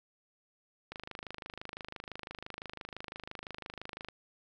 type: click train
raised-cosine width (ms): 0.3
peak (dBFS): -25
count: 83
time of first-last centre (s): 0.92-4.086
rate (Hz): 25.9
effects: none